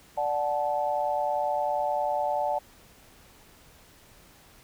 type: chord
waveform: sine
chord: D major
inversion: none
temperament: equal with one note detuned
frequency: 587.3 / 740 / 869.9 Hz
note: D5 / F#5 / A5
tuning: 0 / 0 / -20 cents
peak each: -29 dBFS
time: 0.17-2.59 s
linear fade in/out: 10 ms
effects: pink hiss -55 dBFS RMS until 4.63 s